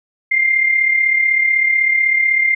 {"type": "tone with amplitude modulation", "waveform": "sine", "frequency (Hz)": 2104, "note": "C7", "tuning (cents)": 9, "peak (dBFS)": -9, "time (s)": [0.31, 2.55], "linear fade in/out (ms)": 10, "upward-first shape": "sine", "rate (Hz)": 36, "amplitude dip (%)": 55, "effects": []}